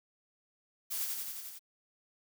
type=noise with echo; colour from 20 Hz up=blue; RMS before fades=-36 dBFS; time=0.9-1.06 s; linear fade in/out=20 ms; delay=89 ms; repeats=6; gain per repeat=-2 dB; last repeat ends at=1.594 s; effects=none